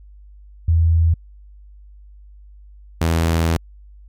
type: tone pair in turn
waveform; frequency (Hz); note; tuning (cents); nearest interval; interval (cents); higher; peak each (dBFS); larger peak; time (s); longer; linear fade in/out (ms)
sine / sawtooth; 82.41 / 82.41; E2 / E2; 0 / 0; unison; 0; neither; -11; neither; 0.68-1.14 / 3.01-3.57; second; 5
effects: added 50 Hz sine -40 dBFS peak until 4.08 s + MP3 96 kbps